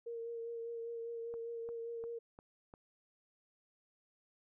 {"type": "tone with vibrato", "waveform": "sine", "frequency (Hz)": 463.8, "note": "A#4", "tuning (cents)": -9, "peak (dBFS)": -40, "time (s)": [0.06, 2.19], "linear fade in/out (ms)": 10, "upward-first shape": "sine", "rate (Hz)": 5, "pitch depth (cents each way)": 20}
{"type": "click train", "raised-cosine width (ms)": 1, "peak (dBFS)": -39, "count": 5, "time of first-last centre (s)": [1.34, 2.739], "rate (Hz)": 2.86}
{"effects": []}